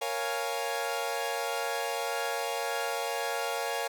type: chord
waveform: sawtooth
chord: Bb minor seventh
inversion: none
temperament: equal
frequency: 466.2 / 554.4 / 698.5 / 830.6 Hz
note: Bb4 / Db5 / F5 / Ab5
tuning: 0 / 0 / 0 / 0 cents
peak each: -32 dBFS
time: 0.01-3.88 s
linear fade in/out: 10 ms
effects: none